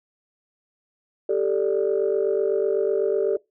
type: chord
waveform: sine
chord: G suspended second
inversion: none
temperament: equal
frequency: 392 / 440 / 587.3 Hz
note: G4 / A4 / D5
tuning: 0 / 0 / 0 cents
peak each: -22 / -22 / -26 dBFS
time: 1.29-3.37 s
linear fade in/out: 5 ms
effects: noise-tail reverb RT60 0.2 s tail -22 dB re dry + tanh soft clip ceiling -12 dBFS